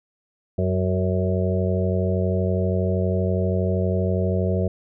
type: harmonic tone with a mistuned harmonic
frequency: 92.5 Hz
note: F#2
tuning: in tune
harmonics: 1 / 2 / 4 / 5 / 6 / 7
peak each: -22 / -25 / -28 / -29 / -30 / -30 dBFS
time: 0.58-4.68 s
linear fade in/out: 5 ms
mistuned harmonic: 4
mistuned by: +17 cents
effects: none